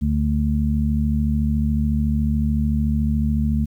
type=harmonic tone; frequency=73.8 Hz; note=D2; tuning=9 cents sharp; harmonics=1 / 2 / 3; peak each=-20 / -24 / -21 dBFS; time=0.01-3.66 s; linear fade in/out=20 ms; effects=9-bit